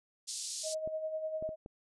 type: band-pass noise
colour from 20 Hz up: white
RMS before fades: -40 dBFS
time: 0.27-0.75 s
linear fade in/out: 20 ms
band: 4300 to 8600 Hz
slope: 24 dB/octave
type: tone with tremolo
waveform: sine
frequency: 629 Hz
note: D#5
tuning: 19 cents sharp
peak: -32 dBFS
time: 0.63-1.56 s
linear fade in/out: 50 ms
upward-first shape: sine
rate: 10 Hz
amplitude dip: 55%
type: clicks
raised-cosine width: 2 ms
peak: -32 dBFS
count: 4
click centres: 0.875 / 1.425 / 1.491 / 1.661 s
effects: resampled to 24000 Hz